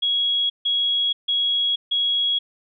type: tone bursts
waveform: sine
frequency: 3322 Hz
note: G#7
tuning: in tune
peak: -18 dBFS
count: 4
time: 0.02-2.39 s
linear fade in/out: 10 ms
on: 480 ms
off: 150 ms
effects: none